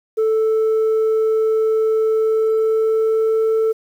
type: tone with pitch glide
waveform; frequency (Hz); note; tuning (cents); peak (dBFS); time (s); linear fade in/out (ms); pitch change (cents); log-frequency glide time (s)
sine; 440 to 443.3; A4 to A4; 0 to +13; -11; 0.17-3.73; 20; +13; 2.14-3.47
effects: tanh soft clip ceiling -13 dBFS + 8-bit